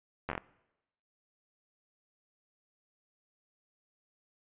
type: slowing click train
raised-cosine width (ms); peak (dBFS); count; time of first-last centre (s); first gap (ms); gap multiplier
0.5; -19; 6; 0.29-0.379; 11; 1.24
effects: noise-tail reverb RT60 0.9 s tail -21 dB re dry + resampled to 8000 Hz